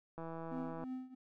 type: click train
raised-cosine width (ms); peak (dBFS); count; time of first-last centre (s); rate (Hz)
1; -32; 109; 0.18-0.839; 164
type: tone with tremolo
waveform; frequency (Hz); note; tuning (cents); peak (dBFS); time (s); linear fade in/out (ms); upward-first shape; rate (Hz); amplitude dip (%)
triangle; 257.2; C4; -30; -36; 0.51-1.15; 10; triangle; 3; 90
effects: none